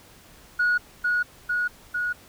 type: tone with echo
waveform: sine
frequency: 1454 Hz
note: F#6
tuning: 31 cents flat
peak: -17 dBFS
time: 0.59-0.78 s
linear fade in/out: 10 ms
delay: 450 ms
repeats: 3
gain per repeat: -2 dB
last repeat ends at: 2.13 s
effects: tanh soft clip ceiling -16 dBFS + pink hiss -51 dBFS RMS until 2.28 s